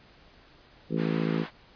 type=harmonic tone; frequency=55 Hz; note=A1; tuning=in tune; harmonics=3 / 4 / 5 / 6 / 7 / 8 / 9; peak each=-29 / -31 / -33 / -35 / -36 / -37 / -38 dBFS; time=0.89-1.46 s; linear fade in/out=50 ms
type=band-pass noise; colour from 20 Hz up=white; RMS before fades=-41 dBFS; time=0.96-1.51 s; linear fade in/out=50 ms; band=670 to 1900 Hz; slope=12 dB/octave
effects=pink hiss -56 dBFS RMS until 1.75 s + resampled to 11025 Hz